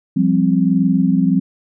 sine chord, F suspended second, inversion none, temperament equal with one note detuned, 174.61 / 196 / 262.5 Hz, F3 / G3 / C4, 0 / 0 / +6 cents, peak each -16 dBFS, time 0.16-1.4 s, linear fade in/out 10 ms, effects none

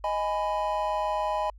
triangle chord, G# minor, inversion second, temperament just, 623 / 830.6 / 996.7 Hz, D#5 / G#5 / B5, +2 / 0 / +16 cents, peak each -28 dBFS, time 0.04-1.5 s, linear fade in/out 2 ms, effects added 50 Hz sine -46 dBFS peak until 1.58 s

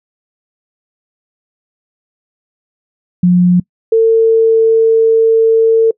sine tone pair in turn, 178.5 / 449.8 Hz, F3 / A4, +38 / +38 cents, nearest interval octave + major third, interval 1600 cents, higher second, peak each -5 dBFS, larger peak neither, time 3.23-3.6 / 3.92-5.91 s, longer second, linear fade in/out 5 ms, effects noise-tail reverb RT60 0.1 s tail -24 dB re dry

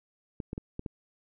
clicks, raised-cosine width 3 ms, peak -22 dBFS, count 5, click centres 0.402 / 0.531 / 0.579 / 0.794 / 0.862 s, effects none

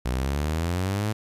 sawtooth exponential sweep, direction up, 60.2 to 110.1 Hz, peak -20 dBFS, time 0.05-1.13 s, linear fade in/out 10 ms, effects resampled to 32000 Hz + 10-bit

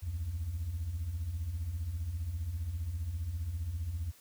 sine beating tone pair, 71 / 86 Hz, C#2 / F2, +42 / -26 cents, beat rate 15 Hz, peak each -39 / -33 dBFS, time 0.02-4.12 s, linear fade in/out 20 ms, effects tanh soft clip ceiling -29 dBFS + white hiss -60 dBFS RMS until 4.2 s

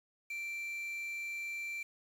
triangle tone with quantisation, 2349 Hz, D7, in tune, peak -36 dBFS, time 0.3-1.83 s, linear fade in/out 5 ms, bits 9, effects none

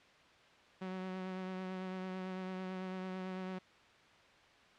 sawtooth tone with vibrato, 186.4 Hz, F#3, 13 cents sharp, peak -36 dBFS, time 0.81-3.59 s, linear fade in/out 10 ms, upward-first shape triangle, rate 9 Hz, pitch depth 22 cents each way, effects white hiss -62 dBFS RMS until 4.78 s + low-pass 3000 Hz 12 dB/octave

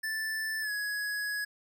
square tone with pitch glide, 1760 to 1674.7 Hz, A6 to G#6, 0 to +14 cents, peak -32 dBFS, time 0.03-1.45 s, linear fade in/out 10 ms, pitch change -86 cents, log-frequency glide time 0.61-0.71 s, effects none

